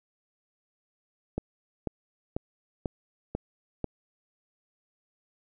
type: click train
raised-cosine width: 2 ms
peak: -16 dBFS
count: 6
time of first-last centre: 1.38-3.843 s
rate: 2.03 Hz
effects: none